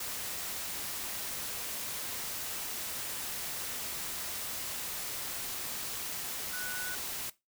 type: tone in noise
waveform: sine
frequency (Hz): 1480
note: F#6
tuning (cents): 0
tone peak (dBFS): -38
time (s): 6.53-6.95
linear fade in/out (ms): 5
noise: white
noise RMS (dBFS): -38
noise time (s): 0-7.3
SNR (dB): -3
effects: noise-tail reverb RT60 0.2 s tail -17 dB re dry